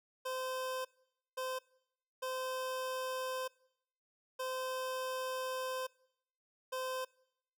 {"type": "tone bursts at uneven times", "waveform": "25% pulse", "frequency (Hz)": 516, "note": "C5", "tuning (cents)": -24, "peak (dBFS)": -33, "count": 5, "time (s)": [[0.25, 0.85], [1.37, 1.59], [2.22, 3.48], [4.39, 5.87], [6.72, 7.05]], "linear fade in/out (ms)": 10, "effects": ["noise-tail reverb RT60 0.8 s tail -24 dB re dry"]}